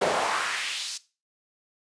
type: noise with high-pass filter sweep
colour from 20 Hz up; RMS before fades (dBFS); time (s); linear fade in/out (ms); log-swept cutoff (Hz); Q
brown; -28; 0.01-0.98; 10; 460 to 5500; 1.8
effects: noise-tail reverb RT60 0.3 s tail -17 dB re dry + resampled to 22050 Hz

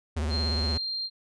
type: tone with vibrato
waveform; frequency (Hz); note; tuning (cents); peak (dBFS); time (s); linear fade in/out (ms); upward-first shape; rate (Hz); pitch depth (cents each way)
square; 77.1; D#2; -15; -27; 0.16-0.78; 10; triangle; 17; 170
type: tone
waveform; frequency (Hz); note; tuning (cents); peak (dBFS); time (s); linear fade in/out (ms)
sine; 4186; C8; 0; -29; 0.29-1.1; 50
effects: resampled to 22050 Hz

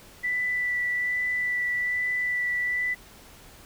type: tone with vibrato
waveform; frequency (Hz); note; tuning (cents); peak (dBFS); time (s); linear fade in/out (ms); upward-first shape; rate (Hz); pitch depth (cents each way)
sine; 1975.5; B6; 0; -24; 0.23-2.95; 20; sine; 1.2; 12
effects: pink hiss -50 dBFS RMS until 3.65 s

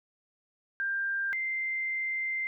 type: tone pair in turn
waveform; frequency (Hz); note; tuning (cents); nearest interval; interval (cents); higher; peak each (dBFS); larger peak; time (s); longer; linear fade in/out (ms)
sine; 1590 / 2086; G6 / C7; +24 / -6; perfect fourth; 470; second; -28 / -29; first; 0.8-1.33 / 1.33-2.47; second; 0
effects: none

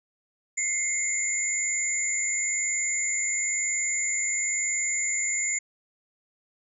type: tone cluster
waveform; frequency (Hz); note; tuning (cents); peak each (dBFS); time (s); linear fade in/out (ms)
sine; 2020 / 2121 / 6880 / 7160; B6 / C7 / A8 / A8; +39 / +23 / -40 / +29; -37 / -30 / -30 / -28; 0.57-5.59; 10
effects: none

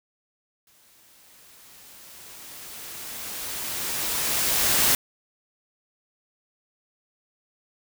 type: noise with exponential growth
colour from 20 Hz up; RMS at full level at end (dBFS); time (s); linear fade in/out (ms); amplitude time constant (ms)
white; -19; 0.67-4.95; 2; 930
effects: none

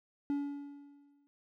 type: tone with exponential decay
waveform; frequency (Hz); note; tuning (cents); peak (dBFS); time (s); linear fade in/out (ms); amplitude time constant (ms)
triangle; 284.8; C#4; +47; -27; 0.3-1.27; 0; 210
effects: none

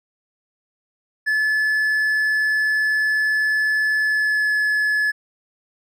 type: tone with pitch glide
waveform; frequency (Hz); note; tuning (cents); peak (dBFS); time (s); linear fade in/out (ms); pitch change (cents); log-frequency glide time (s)
triangle; 1726 to 1712.1; A6 to A6; -34 to -48; -15; 1.26-5.12; 20; -14; 4-4.52
effects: none

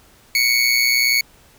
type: tone with amplitude modulation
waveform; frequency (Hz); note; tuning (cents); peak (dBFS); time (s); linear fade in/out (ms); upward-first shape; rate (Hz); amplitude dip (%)
25% pulse; 2217; C#7; 0; -8; 0.35-1.21; 2; sine; 121; 60
effects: pink hiss -51 dBFS RMS until 1.58 s

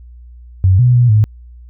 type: tone with pitch steps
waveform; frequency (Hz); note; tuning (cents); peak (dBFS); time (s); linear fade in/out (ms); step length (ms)
sine; 93.6 / 124 / 121.9 / 106.8; F#2 / B2 / B2 / G#2; +20 / +7 / -22 / +49; -6; 0.64-1.24; 0; 150
effects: added 60 Hz sine -34 dBFS peak until 1.69 s

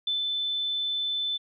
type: tone with ADSR envelope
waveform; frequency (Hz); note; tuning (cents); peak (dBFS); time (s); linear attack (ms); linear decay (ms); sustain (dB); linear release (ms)
sine; 3520; A7; 0; -24; 0.07-1.38; 4; 140; -2; 21
effects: none

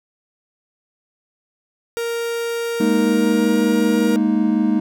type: tone with pitch glide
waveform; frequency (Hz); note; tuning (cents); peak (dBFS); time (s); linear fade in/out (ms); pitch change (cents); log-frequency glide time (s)
45% pulse; 466.2 to 472.4; A#4 to A#4; 0 to +23; -21; 1.97-4.16; 0; +23; 2.93-3.55
type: chord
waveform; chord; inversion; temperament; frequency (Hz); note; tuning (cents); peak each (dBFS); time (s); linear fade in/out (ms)
triangle; Ab suspended second; none; equal; 207.7 / 233.1 / 311.1; Ab3 / Bb3 / Eb4; 0 / 0 / 0; -17; 2.8-4.8; 5
effects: none

